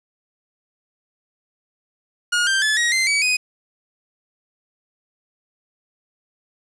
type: tone with pitch steps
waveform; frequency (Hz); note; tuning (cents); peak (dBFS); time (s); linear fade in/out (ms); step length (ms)
sawtooth; 1435 / 1573.9 / 1726.3 / 1893.5 / 2077 / 2278 / 2498; F6 / G6 / A6 / A#6 / C7 / C#7 / D#7; +47 / +7 / -33 / +27 / -13 / +47 / +6; -13; 2.32-3.37; 10; 150
effects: resampled to 22050 Hz + 7-bit